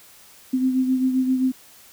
sine beating tone pair, 258 / 265.6 Hz, C4 / C4, -24 / +26 cents, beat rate 7.6 Hz, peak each -18 / -27 dBFS, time 0.53-1.52 s, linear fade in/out 10 ms, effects white hiss -49 dBFS RMS until 1.92 s

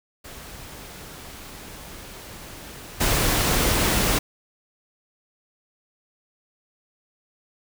pink noise with level steps, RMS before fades -40 / -21 dBFS, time 0.24-4.19 s, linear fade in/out 10 ms, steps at 3 s, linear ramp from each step 10 ms, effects none

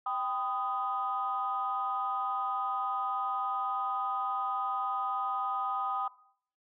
sine chord, G augmented, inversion none, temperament equal with one note detuned, 784 / 1004.5 / 1244.5 Hz, G5 / B5 / D#6, 0 / +29 / 0 cents, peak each -34 / -37 / -32 dBFS, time 0.06-6.08 s, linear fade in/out 5 ms, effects noise-tail reverb RT60 0.6 s tail -19 dB re dry + tanh soft clip ceiling -21 dBFS

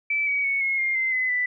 sine tone with pitch steps, 2315 / 2265 / 2216 / 2167 / 2120 / 2074 / 2029 / 1985.3 Hz, D7 / C#7 / C#7 / C#7 / C7 / C7 / B6 / B6, -25 / +37 / -1 / -40 / +22 / -16 / +46 / +9 cents, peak -21 dBFS, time 0.1-1.46 s, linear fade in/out 5 ms, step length 170 ms, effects none

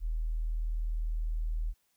sine tone, 39.84 Hz, D#1, 42 cents sharp, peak -29 dBFS, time 0-1.74 s, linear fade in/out 50 ms, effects white hiss -74 dBFS RMS until 1.96 s

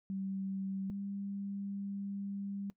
sine tone pair in turn, 193.2 / 198.98 Hz, G3 / G3, -25 / +26 cents, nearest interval minor second, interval 51 cents, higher second, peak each -35 / -37 dBFS, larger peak first, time 0.1-0.9 / 0.9-2.7 s, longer second, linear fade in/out 0 ms, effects noise-tail reverb RT60 0.1 s tail -20 dB re dry

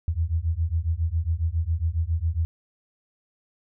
sine beating tone pair, 78.9 / 86.2 Hz, D#2 / F2, +25 / -22 cents, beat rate 7.3 Hz, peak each -25 dBFS, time 0.08-2.45 s, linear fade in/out 0 ms, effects none

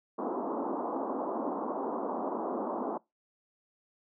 pink band-pass noise, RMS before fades -34 dBFS, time 0.18-2.98 s, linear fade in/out 10 ms, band 230 to 1100 Hz, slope 48 dB/octave, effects noise-tail reverb RT60 0.2 s tail -23 dB re dry

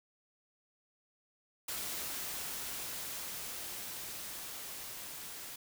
white noise with level ramp, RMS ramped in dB -39 to -46 dBFS, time 1.68-5.56 s, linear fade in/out 5 ms, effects none

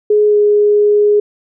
sine tone with pitch glide, 420 to 415.4 Hz, G#4 to G#4, +19 to 0 cents, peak -7 dBFS, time 0.1-1.2 s, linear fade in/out 5 ms, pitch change -19 cents, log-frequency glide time 0.27-0.37 s, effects none

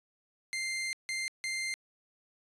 sawtooth tone bursts at uneven times, 2093 Hz, C7, in tune, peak -29 dBFS, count 3, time 0.53-0.93 / 1.09-1.28 / 1.44-1.74 s, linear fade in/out 0 ms, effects resampled to 24000 Hz

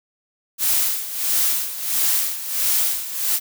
blue noise with tremolo, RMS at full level -18 dBFS, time 0.58-3.4 s, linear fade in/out 50 ms, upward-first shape sine, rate 1.5 Hz, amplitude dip 75%, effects none

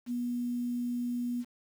sine tone with quantisation, 242.6 Hz, B3, 31 cents flat, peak -30 dBFS, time 0.06-1.45 s, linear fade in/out 50 ms, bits 9, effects none

